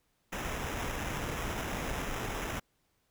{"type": "noise with sample-and-hold", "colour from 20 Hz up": "pink", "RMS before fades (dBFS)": -36, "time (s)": [0.32, 2.6], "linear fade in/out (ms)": 10, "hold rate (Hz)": 4410, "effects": ["pink hiss -75 dBFS RMS until 3.1 s"]}